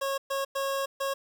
25% pulse tone bursts at uneven times, 547 Hz, C#5, 23 cents flat, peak -24 dBFS, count 4, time 0.01-0.18 / 0.3-0.45 / 0.55-0.86 / 1-1.14 s, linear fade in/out 10 ms, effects 9-bit

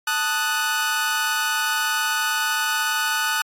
sawtooth chord, D# diminished, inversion second, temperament equal, 880 / 1244.5 / 1480 Hz, A5 / D#6 / F#6, 0 / 0 / 0 cents, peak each -24 / -23 / -19 dBFS, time 0.07-3.42 s, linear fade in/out 5 ms, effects AAC 48 kbps

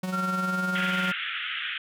45% pulse tone with tremolo, 185 Hz, F#3, in tune, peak -26 dBFS, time 0.03-1.12 s, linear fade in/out 5 ms, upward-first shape triangle, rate 20 Hz, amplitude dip 55%
sine tone with pitch glide, 1376 to 1402.5 Hz, F6 to F6, -26 to +7 cents, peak -27 dBFS, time 0.12-1.14 s, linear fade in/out 20 ms, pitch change +33 cents, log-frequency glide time 0.39-0.66 s
white band-pass noise, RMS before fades -32 dBFS, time 0.75-1.78 s, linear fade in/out 5 ms, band 1300 to 3400 Hz, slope 96 dB/octave
effects none

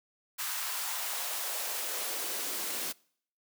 white noise with high-pass filter sweep, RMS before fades -35 dBFS, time 0.38-2.93 s, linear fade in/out 20 ms, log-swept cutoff 1200 to 250 Hz, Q 1.6, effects noise-tail reverb RT60 0.6 s tail -25 dB re dry

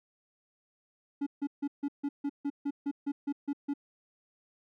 triangle tone bursts, 284.2 Hz, C#4, 43 cents sharp, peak -27 dBFS, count 13, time 1.21-3.738 s, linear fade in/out 10 ms, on 56 ms, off 150 ms, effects none

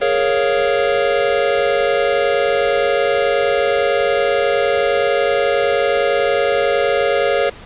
square chord, Bb minor seventh, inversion third, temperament equal, 415.3 / 466.2 / 554.4 / 698.5 Hz, Ab4 / Bb4 / Db5 / F5, 0 / 0 / 0 / 0 cents, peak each -21 / -20 / -18 / -23 dBFS, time 0.01-7.5 s, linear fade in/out 10 ms, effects pink hiss -38 dBFS RMS until 7.65 s + resampled to 8000 Hz

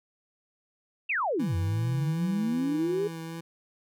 sine exponential two-way sweep, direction down then up, 2838 to 88.2 to 423.6 Hz, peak -25 dBFS, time 1.09-3.08 s, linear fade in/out 10 ms, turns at 1.56 s
25% pulse tone with vibrato, 164.81 Hz, E3, in tune, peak -32 dBFS, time 1.39-3.41 s, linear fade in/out 10 ms, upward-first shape triangle, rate 2.6 Hz, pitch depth 21 cents each way
effects none

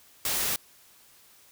white noise, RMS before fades -28 dBFS, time 0.25-0.56 s, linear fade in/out 2 ms, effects white hiss -57 dBFS RMS until 1.51 s

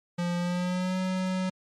square tone with pitch glide, 174.61 to 186.06 Hz, F3 to F#3, 0 to +10 cents, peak -27 dBFS, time 0.18-1.5 s, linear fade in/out 10 ms, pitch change +110 cents, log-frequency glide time 0.38-0.97 s, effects low-pass 7000 Hz 12 dB/octave + MP3 64 kbps

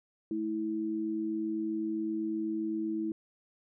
sine tone pair together, 217.6 / 325.4 Hz, A3 / E4, -19 / -22 cents, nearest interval perfect fifth, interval 697 cents, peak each -37 / -31 dBFS, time 0.31-3.12 s, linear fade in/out 2 ms, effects none

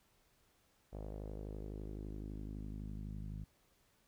sawtooth tone with low-pass filter sweep, 51.91 Hz, G#1, in tune, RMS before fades -45 dBFS, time 0.92-3.45 s, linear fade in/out 20 ms, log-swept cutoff 620 to 170 Hz, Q 2.2, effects pink hiss -73 dBFS RMS until 4.07 s

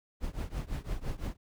brown noise with tremolo, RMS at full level -32 dBFS, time 0.2-1.37 s, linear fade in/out 50 ms, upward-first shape triangle, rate 5.9 Hz, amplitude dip 95%, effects none

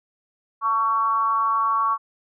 sine tone with frequency modulation, 1120 Hz, C#6, 18 cents sharp, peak -18 dBFS, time 0.61-1.98 s, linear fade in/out 50 ms, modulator 224 Hz, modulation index 0.55, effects none

